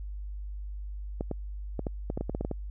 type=clicks; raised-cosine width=2 ms; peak=-18 dBFS; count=12; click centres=1.209 / 1.313 / 1.793 / 1.868 / 2.101 / 2.175 / 2.21 / 2.296 / 2.349 / 2.41 / 2.449 / 2.513 s; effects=added 50 Hz sine -35 dBFS peak until 2.7 s